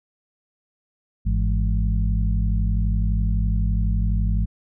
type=harmonic tone with a mistuned harmonic; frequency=51.91 Hz; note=G#1; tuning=in tune; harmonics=1 / 2 / 3 / 4; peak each=-19 / -25 / -29 / -31 dBFS; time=1.25-4.46 s; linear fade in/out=20 ms; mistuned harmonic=3; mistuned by=+120 cents; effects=none